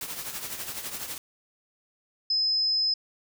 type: noise with tremolo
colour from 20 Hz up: white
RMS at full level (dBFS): -33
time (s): 0.01-1.18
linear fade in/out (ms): 2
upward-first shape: triangle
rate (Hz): 12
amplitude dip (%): 65
type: tone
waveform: sine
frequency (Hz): 5100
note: D#8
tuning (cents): +42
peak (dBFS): -22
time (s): 2.3-2.94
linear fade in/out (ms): 5
effects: none